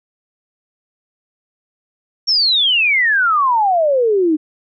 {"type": "exponential sweep", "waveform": "sine", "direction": "down", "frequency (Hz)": [5588, 297.7], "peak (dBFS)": -11, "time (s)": [2.27, 4.37], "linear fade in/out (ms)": 20, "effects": []}